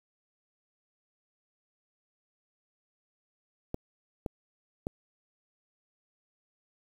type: clicks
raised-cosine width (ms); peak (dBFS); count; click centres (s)
2; -19; 3; 3.744 / 4.262 / 4.869
effects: 8-bit